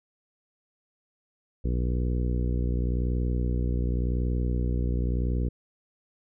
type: harmonic tone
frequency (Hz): 60.9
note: B1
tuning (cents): -24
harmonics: 1 / 2 / 3 / 4 / 5 / 6 / 7 / 8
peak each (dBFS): -25 / -31 / -35 / -37 / -39 / -41 / -42 / -43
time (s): 1.64-5.49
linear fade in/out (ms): 10
effects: none